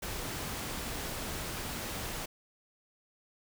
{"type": "noise", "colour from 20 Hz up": "pink", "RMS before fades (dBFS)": -38, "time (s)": [0.02, 2.26], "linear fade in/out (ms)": 10, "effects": []}